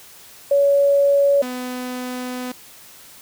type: tone pair in turn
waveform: sine / sawtooth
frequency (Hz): 563 / 250.8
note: C#5 / B3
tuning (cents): +27 / +27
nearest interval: octave + major second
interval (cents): 1400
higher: first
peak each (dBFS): -12 / -22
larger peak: first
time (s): 0.51-1.42 / 1.42-2.52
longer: second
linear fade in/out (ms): 5
effects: white hiss -44 dBFS RMS until 3.21 s